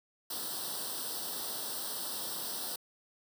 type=noise with comb filter; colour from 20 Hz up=white; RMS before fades=-38 dBFS; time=0.3-2.76 s; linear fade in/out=5 ms; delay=0.22 ms; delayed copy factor=+0.85; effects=high-pass 200 Hz 12 dB/octave